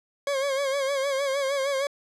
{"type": "tone with vibrato", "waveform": "40% pulse", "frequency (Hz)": 549, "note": "C#5", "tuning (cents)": -17, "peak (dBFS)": -23, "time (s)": [0.27, 1.87], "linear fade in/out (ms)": 2, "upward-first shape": "sine", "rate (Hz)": 6.5, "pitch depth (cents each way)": 65, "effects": ["low-pass 9000 Hz 12 dB/octave"]}